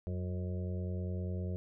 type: harmonic tone with a mistuned harmonic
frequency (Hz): 90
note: F#2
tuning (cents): -47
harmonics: 1 / 2 / 4 / 5 / 6 / 7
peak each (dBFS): -35 / -41 / -47 / -49 / -51 / -52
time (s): 0.07-1.56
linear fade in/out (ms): 0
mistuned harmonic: 2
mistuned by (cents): +46
effects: none